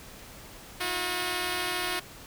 5% pulse tone pair together, 323.3 / 360.6 Hz, E4 / F#4, -34 / -45 cents, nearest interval major second, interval 189 cents, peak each -24 / -18 dBFS, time 0.8-2 s, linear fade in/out 10 ms, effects pink hiss -47 dBFS RMS until 2.26 s

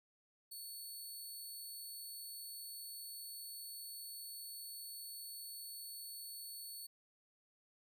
10% pulse tone, 4435 Hz, C#8, in tune, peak -40 dBFS, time 0.51-6.87 s, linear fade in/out 10 ms, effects none

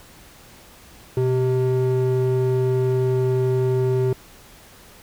triangle ring-modulated tone, 256.2 Hz, C4, 36 cents flat, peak -12 dBFS, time 1.17-4.13 s, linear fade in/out 2 ms, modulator 131 Hz, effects pink hiss -47 dBFS RMS until 5.02 s

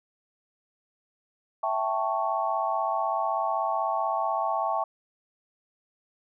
sine chord, A dominant seventh, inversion second, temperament equal, 659.3 / 784 / 880 / 1108.7 Hz, E5 / G5 / A5 / C#6, 0 / 0 / 0 / 0 cents, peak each -30 / -30 / -30 / -30 dBFS, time 1.63-4.84 s, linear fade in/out 5 ms, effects none

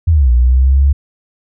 sine linear two-way sweep, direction down then up, 87.31 to 59.4 to 70.9 Hz, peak -6 dBFS, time 0.07-0.93 s, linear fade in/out 10 ms, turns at 0.31 s, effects none

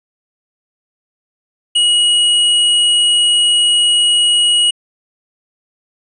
sine tone with hard clipping, 2903 Hz, F#7, 34 cents flat, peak -10 dBFS, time 1.75-4.71 s, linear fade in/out 10 ms, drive 18 dB, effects resampled to 24000 Hz

